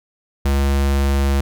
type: tone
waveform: square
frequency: 69.2 Hz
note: C#2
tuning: 2 cents flat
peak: -15 dBFS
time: 0.45-1.41 s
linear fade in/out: 5 ms
effects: none